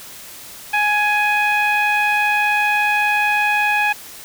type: tone with low-pass filter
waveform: sawtooth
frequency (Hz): 835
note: G#5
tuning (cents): +9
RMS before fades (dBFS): -17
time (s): 0.73-3.93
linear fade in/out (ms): 10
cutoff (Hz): 2300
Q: 5.1
effects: white hiss -37 dBFS RMS until 4.24 s